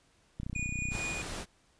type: click train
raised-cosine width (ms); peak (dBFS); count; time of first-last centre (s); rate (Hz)
5; -25; 18; 0.4-0.952; 30.8
type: tone with tremolo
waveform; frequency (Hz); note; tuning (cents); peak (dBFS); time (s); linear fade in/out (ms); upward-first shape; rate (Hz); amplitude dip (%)
square; 2456; D#7; -23; -34; 0.55-1.22; 5; sine; 4.4; 35
type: noise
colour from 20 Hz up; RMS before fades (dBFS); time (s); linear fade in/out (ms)
pink; -39; 0.9-1.46; 50
effects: pink hiss -67 dBFS RMS until 1.79 s + resampled to 22050 Hz